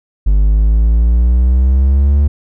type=exponential sweep; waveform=triangle; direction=up; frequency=49.16 to 73 Hz; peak=-5 dBFS; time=0.26-2.28 s; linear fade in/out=10 ms; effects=none